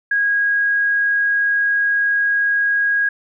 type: tone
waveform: sine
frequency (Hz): 1643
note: G#6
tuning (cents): -19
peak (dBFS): -14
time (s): 0.11-3.09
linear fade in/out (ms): 5
effects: none